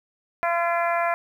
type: harmonic tone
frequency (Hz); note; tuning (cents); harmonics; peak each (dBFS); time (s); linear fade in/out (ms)
341.3; F4; -40; 2 / 3 / 4 / 5 / 6 / 7; -23 / -27 / -29 / -31 / -33 / -34; 0.43-1.14; 0
effects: 9-bit